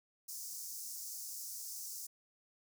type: high-pass noise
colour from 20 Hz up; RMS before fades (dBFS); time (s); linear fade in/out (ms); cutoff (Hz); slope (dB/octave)
pink; -45; 0.28-2.07; 10; 5200; 48
effects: none